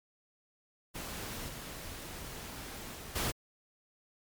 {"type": "noise with level steps", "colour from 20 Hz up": "pink", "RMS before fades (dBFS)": [-41, -44, -46, -33], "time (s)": [0.94, 3.32], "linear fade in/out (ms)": 20, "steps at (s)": [1.48, 2.95, 3.15], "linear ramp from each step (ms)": 10, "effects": ["MP3 96 kbps"]}